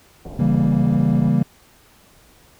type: low-pass noise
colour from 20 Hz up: pink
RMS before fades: -34 dBFS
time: 0.25-1.29 s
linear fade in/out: 2 ms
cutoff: 850 Hz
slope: 48 dB/octave
type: chord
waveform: triangle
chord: C# diminished seventh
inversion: none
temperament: equal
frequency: 138.59 / 164.81 / 196 / 233.1 Hz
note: C#3 / E3 / G3 / Bb3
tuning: 0 / 0 / 0 / 0 cents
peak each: -18 dBFS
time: 0.39-1.43 s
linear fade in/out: 5 ms
effects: pink hiss -52 dBFS RMS until 2.59 s